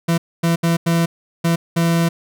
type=tone bursts at uneven times; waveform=40% pulse; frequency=167.7 Hz; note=E3; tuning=30 cents sharp; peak=-13 dBFS; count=6; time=0.08-0.18 / 0.43-0.56 / 0.63-0.77 / 0.86-1.06 / 1.44-1.56 / 1.76-2.09 s; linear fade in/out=10 ms; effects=none